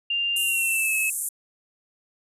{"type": "tone with pitch glide", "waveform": "sine", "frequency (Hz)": [2794, 2592], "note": ["F7", "E7"], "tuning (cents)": [0, -30], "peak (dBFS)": -22, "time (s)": [0.1, 1.1], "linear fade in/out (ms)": 5, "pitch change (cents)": -130, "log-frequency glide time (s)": [0.43, 0.94]}
{"type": "band-pass noise", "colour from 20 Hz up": "white", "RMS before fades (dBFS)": -29, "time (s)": [0.36, 1.29], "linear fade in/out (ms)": 5, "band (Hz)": [7700, 12000], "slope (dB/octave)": 48}
{"effects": ["resampled to 32000 Hz"]}